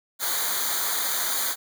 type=noise with comb filter; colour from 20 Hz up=white; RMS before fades=-26 dBFS; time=0.19-1.56 s; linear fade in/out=50 ms; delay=0.37 ms; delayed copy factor=-0.95; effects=none